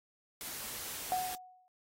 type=noise; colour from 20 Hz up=white; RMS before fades=-42 dBFS; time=0.41-1.35 s; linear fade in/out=0 ms
type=tone with exponential decay; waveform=sine; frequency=737 Hz; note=F#5; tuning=7 cents flat; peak=-27 dBFS; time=1.12-1.68 s; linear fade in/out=0 ms; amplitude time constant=120 ms
effects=AAC 48 kbps